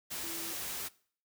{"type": "tone in noise", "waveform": "sine", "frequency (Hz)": 331.4, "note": "E4", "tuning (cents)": 9, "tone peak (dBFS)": -46, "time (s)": [0.22, 0.54], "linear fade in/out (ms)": 20, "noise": "white", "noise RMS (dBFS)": -39, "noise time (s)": [0.1, 0.89], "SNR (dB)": -10, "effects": ["noise-tail reverb RT60 0.5 s tail -21 dB re dry"]}